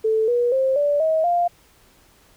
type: tone with pitch steps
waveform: sine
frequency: 440 / 482.6 / 529.3 / 580.6 / 636.8 / 698.5 Hz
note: A4 / B4 / C5 / D5 / D#5 / F5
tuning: 0 / -40 / +20 / -20 / +40 / 0 cents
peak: -16 dBFS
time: 0.04-1.48 s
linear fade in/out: 10 ms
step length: 240 ms
effects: pink hiss -55 dBFS RMS until 2.36 s